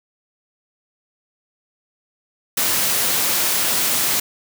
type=high-pass noise; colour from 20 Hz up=white; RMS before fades=-19 dBFS; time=2.57-4.2 s; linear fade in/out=5 ms; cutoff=110 Hz; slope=12 dB/octave; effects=none